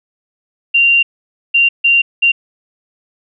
sine tone bursts at uneven times, 2771 Hz, F7, 14 cents flat, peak -7 dBFS, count 4, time 0.74-1.03 / 1.54-1.69 / 1.84-2.02 / 2.22-2.32 s, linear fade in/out 10 ms, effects none

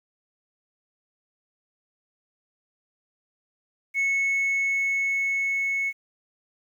sine tone with level ramp, 2200 Hz, C#7, 14 cents flat, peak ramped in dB -18 to -22 dBFS, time 3.94-5.93 s, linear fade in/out 50 ms, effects tanh soft clip ceiling -20 dBFS + 9-bit

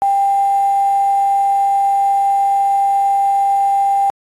sine tone with quantisation, 793 Hz, G5, 20 cents sharp, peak -11 dBFS, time 0.02-4.1 s, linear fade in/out 0 ms, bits 6, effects AAC 32 kbps

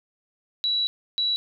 sine tone bursts at uneven times, 3921 Hz, B7, 13 cents flat, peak -21 dBFS, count 2, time 0.64-0.87 / 1.18-1.36 s, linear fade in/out 0 ms, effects none

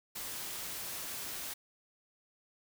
white noise, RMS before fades -41 dBFS, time 0.15-1.54 s, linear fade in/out 10 ms, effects none

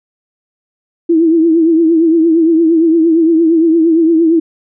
sine tone with vibrato, 327.6 Hz, E4, 11 cents flat, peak -6 dBFS, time 1.09-4.4 s, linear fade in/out 10 ms, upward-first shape triangle, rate 8.7 Hz, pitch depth 82 cents each way, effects none

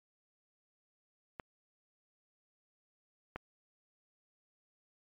clicks, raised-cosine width 0.5 ms, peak -26 / -24 dBFS, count 2, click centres 1.398 / 3.36 s, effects MP3 32 kbps

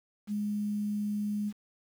sine tone with quantisation, 207.7 Hz, G#3, in tune, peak -29 dBFS, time 0.27-1.53 s, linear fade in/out 50 ms, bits 9, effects none

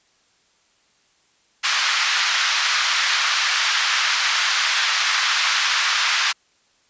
pink band-pass noise, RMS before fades -20 dBFS, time 1.63-6.33 s, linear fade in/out 20 ms, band 1200 to 5900 Hz, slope 24 dB/octave, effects white hiss -61 dBFS RMS until 6.89 s + resampled to 16000 Hz

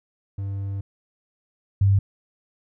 triangle / sine tone pair in turn, 98.6 / 98.6 Hz, G2 / G2, +11 / +11 cents, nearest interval unison, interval 0 cents, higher neither, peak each -24 / -14 dBFS, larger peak second, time 0.38-0.81 / 1.81-1.99 s, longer first, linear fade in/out 5 ms, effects none

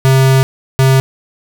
square tone bursts at uneven times, 133 Hz, C3, 29 cents sharp, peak -7 dBFS, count 2, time 0.05-0.43 / 0.79-1 s, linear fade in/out 0 ms, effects none

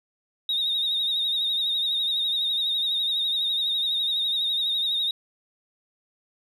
sine tone with vibrato, 3729 Hz, A#7, in tune, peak -21 dBFS, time 0.49-5.11 s, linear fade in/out 2 ms, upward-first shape sine, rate 12 Hz, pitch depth 52 cents each way, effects tanh soft clip ceiling -19 dBFS

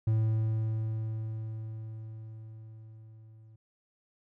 triangle tone with level ramp, 110.3 Hz, A2, 5 cents sharp, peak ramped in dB -21 to -50 dBFS, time 0.07-3.56 s, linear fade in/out 5 ms, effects none

